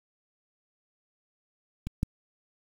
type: clicks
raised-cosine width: 5 ms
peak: -21 / -13 dBFS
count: 2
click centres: 1.87 / 2.031 s
effects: 7-bit